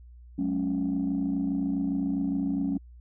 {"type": "chord", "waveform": "sine", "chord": "F# suspended second", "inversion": "none", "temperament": "equal with one note detuned", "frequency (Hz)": [185, 212.3, 277.2], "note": ["F#3", "G#3", "C#4"], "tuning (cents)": [0, 38, 0], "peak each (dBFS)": [-30, -31, -26], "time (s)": [0.38, 2.78], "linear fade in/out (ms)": 10, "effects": ["tanh soft clip ceiling -20 dBFS", "added 60 Hz sine -46 dBFS peak until 3 s"]}